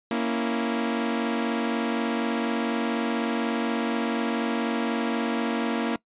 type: chord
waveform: sawtooth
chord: A# diminished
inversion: none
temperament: equal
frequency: 233.1 / 277.2 / 329.6 Hz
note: A#3 / C#4 / E4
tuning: 0 / 0 / 0 cents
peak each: -22 / -27 / -27 dBFS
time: 0.11-5.96 s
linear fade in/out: 2 ms
effects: noise-tail reverb RT60 0.1 s tail -22 dB re dry + resampled to 8000 Hz